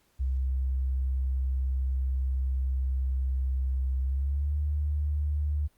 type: tone with pitch glide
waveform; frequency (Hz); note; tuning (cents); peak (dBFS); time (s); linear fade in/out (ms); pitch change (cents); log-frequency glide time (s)
sine; 65.41 to 73.85; C2 to D2; 0 to +10; -25; 0.19-5.68; 20; +210; 4.02-4.56
effects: pink hiss -68 dBFS RMS until 5.77 s + Opus 48 kbps